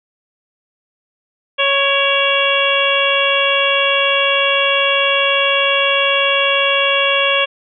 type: harmonic tone with a mistuned harmonic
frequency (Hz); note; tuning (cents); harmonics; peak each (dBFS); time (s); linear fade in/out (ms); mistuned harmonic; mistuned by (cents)
554.4; C#5; 0; 1 / 2 / 3 / 4 / 5 / 6; -18 / -20 / -22 / -21 / -17 / -19; 1.58-7.46; 20; 4; +51
effects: none